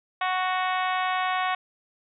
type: harmonic tone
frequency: 370 Hz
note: F#4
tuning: in tune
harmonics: 2 / 3 / 4 / 5 / 6 / 7 / 8 / 9 / 10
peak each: -27 / -28 / -34 / -33 / -35 / -38 / -41 / -41 / -42 dBFS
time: 0.21-1.55 s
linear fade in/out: 5 ms
effects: none